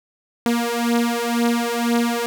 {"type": "beating tone pair", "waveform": "sawtooth", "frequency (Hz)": [234.7, 236.7], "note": ["A#3", "A#3"], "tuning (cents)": [12, 27], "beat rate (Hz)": 2, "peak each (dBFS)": -17, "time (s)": [0.46, 2.26], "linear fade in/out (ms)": 0, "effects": []}